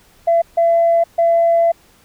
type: tone bursts at uneven times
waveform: sine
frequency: 674 Hz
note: E5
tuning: 38 cents sharp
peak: -9 dBFS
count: 3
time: 0.27-0.42 / 0.57-1.04 / 1.18-1.72 s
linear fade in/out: 10 ms
effects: tanh soft clip ceiling -6 dBFS + pink hiss -51 dBFS RMS until 2.04 s